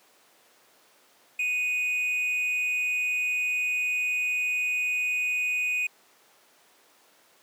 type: tone with amplitude modulation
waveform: triangle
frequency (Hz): 2489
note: D#7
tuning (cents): 0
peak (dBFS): -21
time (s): 1.39-5.87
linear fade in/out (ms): 5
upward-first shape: sine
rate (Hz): 294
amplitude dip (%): 40
effects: pink hiss -59 dBFS RMS until 7.42 s + high-pass 400 Hz 12 dB/octave